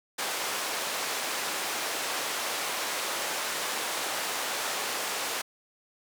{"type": "band-pass noise", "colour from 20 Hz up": "pink", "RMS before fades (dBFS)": -32, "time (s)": [0.18, 5.42], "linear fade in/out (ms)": 10, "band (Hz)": [570, 12000], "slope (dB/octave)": 12, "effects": []}